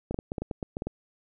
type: clicks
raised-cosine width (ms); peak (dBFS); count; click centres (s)
2; -18; 11; 0.11 / 0.144 / 0.189 / 0.319 / 0.382 / 0.42 / 0.512 / 0.628 / 0.769 / 0.821 / 0.87
effects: none